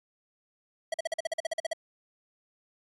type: tone bursts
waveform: square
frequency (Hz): 651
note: E5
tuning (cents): -22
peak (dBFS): -28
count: 13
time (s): 0.92-1.733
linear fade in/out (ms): 5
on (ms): 21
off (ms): 45
effects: AAC 32 kbps